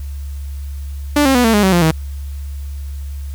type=tone with pitch steps; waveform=sawtooth; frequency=292.6 / 268.3 / 246 / 225.6 / 206.9 / 189.73 / 173.98 / 159.54 Hz; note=D4 / C4 / B3 / A3 / G#3 / F#3 / F3 / D#3; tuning=-6 / +44 / -7 / +44 / -6 / +44 / -6 / +44 cents; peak=-6 dBFS; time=1.16-1.912 s; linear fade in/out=5 ms; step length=94 ms; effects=added 70 Hz sine -23 dBFS peak until 3.34 s + white hiss -46 dBFS RMS until 3.34 s